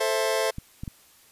sawtooth chord, A minor, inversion none, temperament just, 440 / 528 / 660 Hz, A4 / C5 / E5, 0 / +16 / +2 cents, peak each -23 dBFS, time 0-0.51 s, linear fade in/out 10 ms
clicks, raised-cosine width 5 ms, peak -21 dBFS, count 3, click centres 0.584 / 0.835 / 0.878 s
effects white hiss -56 dBFS RMS until 1.31 s + resampled to 32000 Hz

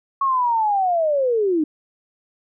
sine linear sweep, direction down, 1108.7 to 293.7 Hz, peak -16 dBFS, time 0.21-1.64 s, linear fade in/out 5 ms, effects none

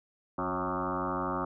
sine tone with frequency modulation, 731 Hz, F#5, 21 cents flat, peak -29 dBFS, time 0.38-1.45 s, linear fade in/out 5 ms, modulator 92.3 Hz, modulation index 6.3, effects none

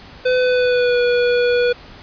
square tone with pitch glide, 505 to 486.7 Hz, B4 to B4, +39 to -25 cents, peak -14 dBFS, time 0.25-1.73 s, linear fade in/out 10 ms, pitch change -64 cents, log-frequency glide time 0.36-1 s, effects pink hiss -40 dBFS RMS until 2.02 s + resampled to 11025 Hz

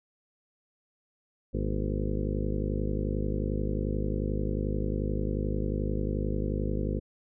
harmonic tone with a mistuned harmonic, 51.3 Hz, G#1, 21 cents flat, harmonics 1 / 2 / 3 / 4 / 5 / 6 / 7 / 8 / 9 / 10, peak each -31 / -34 / -36 / -37 / -38 / -39 / -39 / -40 / -41 / -41 dBFS, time 1.53-7 s, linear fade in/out 20 ms, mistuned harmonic 5, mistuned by -120 cents, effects none

